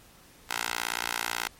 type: tone with high-pass filter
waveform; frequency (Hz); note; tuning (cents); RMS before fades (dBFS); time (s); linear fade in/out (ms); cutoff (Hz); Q
10% pulse; 58.27; A#1; 0; -32; 0.49-1.48; 10; 1200; 0.79
effects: pink hiss -55 dBFS RMS until 1.59 s + MP3 64 kbps